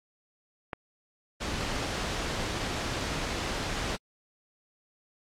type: clicks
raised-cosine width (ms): 0.5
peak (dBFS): -18 / -21 / -21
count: 3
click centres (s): 0.732 / 1.763 / 2.302
type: noise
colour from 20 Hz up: pink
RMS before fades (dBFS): -32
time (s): 1.4-3.97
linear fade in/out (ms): 20
effects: low-pass 6000 Hz 12 dB/octave + AAC 64 kbps